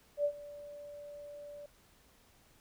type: tone with ADSR envelope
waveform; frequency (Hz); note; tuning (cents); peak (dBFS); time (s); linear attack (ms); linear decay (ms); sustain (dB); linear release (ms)
sine; 582; D5; -16; -26; 0.17-1.66; 75; 73; -19; 3
effects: pink hiss -65 dBFS RMS until 2.6 s